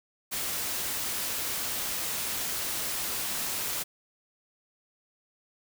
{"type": "noise", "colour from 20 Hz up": "white", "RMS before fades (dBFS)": -32, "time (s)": [0.31, 3.84], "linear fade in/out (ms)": 20, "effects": []}